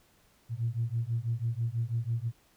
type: beating tone pair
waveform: sine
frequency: 113.3 / 119.4 Hz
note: A#2 / A#2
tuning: -49 / +42 cents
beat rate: 6.1 Hz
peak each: -31 dBFS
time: 0.49-2.32 s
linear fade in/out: 50 ms
effects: tanh soft clip ceiling -21 dBFS + pink hiss -65 dBFS RMS until 2.56 s